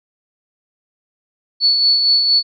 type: tone with tremolo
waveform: sine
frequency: 4435 Hz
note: C#8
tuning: in tune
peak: -9 dBFS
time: 1.6-2.43 s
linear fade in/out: 50 ms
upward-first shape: sine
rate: 4.3 Hz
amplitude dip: 40%
effects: none